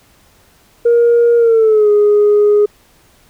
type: tone with pitch glide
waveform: sine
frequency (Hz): 471.6 to 415.3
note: A#4 to G#4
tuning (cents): +20 to 0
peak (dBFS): -5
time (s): 0.85-2.66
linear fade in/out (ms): 10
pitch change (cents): -220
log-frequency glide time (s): 1.37-1.9
effects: tanh soft clip ceiling -4 dBFS + pink hiss -50 dBFS RMS until 3.29 s